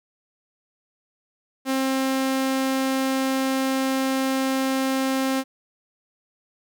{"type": "tone", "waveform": "sawtooth", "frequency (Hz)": 265.6, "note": "C4", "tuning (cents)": 26, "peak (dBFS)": -17, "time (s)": [1.65, 5.44], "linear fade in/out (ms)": 50, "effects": []}